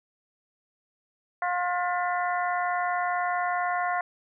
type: harmonic tone with a mistuned harmonic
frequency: 355.6 Hz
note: F4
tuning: 31 cents sharp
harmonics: 2 / 3 / 4 / 5 / 6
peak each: -27 / -31 / -33 / -35 / -37 dBFS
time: 1.42-4.01 s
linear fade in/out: 2 ms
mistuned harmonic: 6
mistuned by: -110 cents
effects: none